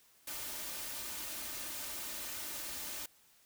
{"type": "noise with comb filter", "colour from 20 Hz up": "white", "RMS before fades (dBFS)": -42, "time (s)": [0.27, 3.06], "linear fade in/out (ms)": 5, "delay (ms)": 3.3, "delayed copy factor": 0.5, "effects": ["white hiss -66 dBFS RMS until 3.45 s"]}